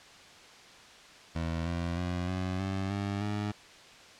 20% pulse tone with pitch steps, 82.41 / 85.66 / 89.04 / 92.56 / 96.21 / 100 / 103.95 Hz, E2 / F2 / F2 / F#2 / G2 / G2 / G#2, 0 / -33 / +34 / +1 / -32 / +35 / +2 cents, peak -26 dBFS, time 1.35-3.52 s, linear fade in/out 10 ms, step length 310 ms, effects white hiss -52 dBFS RMS until 4.19 s + low-pass 5000 Hz 12 dB/octave

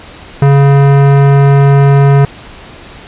sine tone with hard clipping, 139.7 Hz, C#3, 14 cents sharp, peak -5 dBFS, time 0.42-2.25 s, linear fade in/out 2 ms, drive 18 dB, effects pink hiss -32 dBFS RMS until 3.07 s + resampled to 8000 Hz

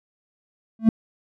triangle tone with exponential growth, 223.2 Hz, A3, 25 cents sharp, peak -4 dBFS, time 0.79-0.89 s, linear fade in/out 2 ms, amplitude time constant 20 ms, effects tanh soft clip ceiling -4 dBFS

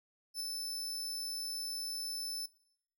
sawtooth tone with ADSR envelope, 5274 Hz, E8, in tune, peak -32 dBFS, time 0.34-2.46 s, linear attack 62 ms, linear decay 4 ms, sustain -3 dB, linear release 5 ms, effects noise-tail reverb RT60 0.7 s tail -19 dB re dry

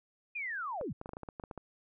sine linear sweep, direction down, 2500 to 81.5 Hz, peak -35 dBFS, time 0.35-0.93 s, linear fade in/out 10 ms
clicks, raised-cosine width 1 ms, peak -28 dBFS, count 12, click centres 0.812 / 1.014 / 1.059 / 1.092 / 1.134 / 1.169 / 1.233 / 1.288 / 1.398 / 1.438 / 1.512 / 1.577 s
effects none

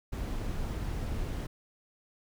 brown noise, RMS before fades -34 dBFS, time 0.12-1.47 s, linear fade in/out 10 ms, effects none

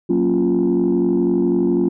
sine chord, Gb major seventh, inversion none, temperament equal, 185 / 233.1 / 277.2 / 349.2 Hz, Gb3 / Bb3 / Db4 / F4, 0 / 0 / 0 / 0 cents, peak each -20 / -20 / -19 / -16 dBFS, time 0.09-1.89 s, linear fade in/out 10 ms, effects tanh soft clip ceiling -9 dBFS

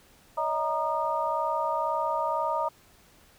sine tone cluster, 575 / 637 / 937 / 1222 Hz, D5 / D#5 / A#5 / D#6, -37 / +41 / +9 / -32 cents, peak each -34 / -31 / -28 / -32 dBFS, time 0.37-2.69 s, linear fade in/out 10 ms, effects pink hiss -58 dBFS RMS until 3.38 s

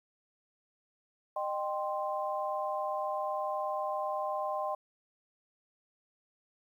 sine chord, C minor, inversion first, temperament equal with one note detuned, 611.9 / 784 / 1046.5 Hz, Eb5 / G5 / C6, -29 / 0 / 0 cents, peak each -35 / -36 / -36 dBFS, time 1.36-4.75 s, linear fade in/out 5 ms, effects 11-bit

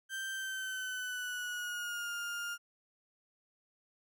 35% pulse tone with pitch glide, 1565 to 1410.5 Hz, G6 to F6, -3 to +17 cents, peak -35 dBFS, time 0.09-2.58 s, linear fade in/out 50 ms, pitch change -180 cents, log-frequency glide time 0.32-2.13 s, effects none

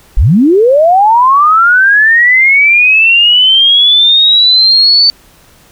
sine linear sweep, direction up, 32 to 4550 Hz, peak -3 dBFS, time 0.17-5.1 s, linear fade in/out 0 ms, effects pink hiss -43 dBFS RMS until 5.71 s

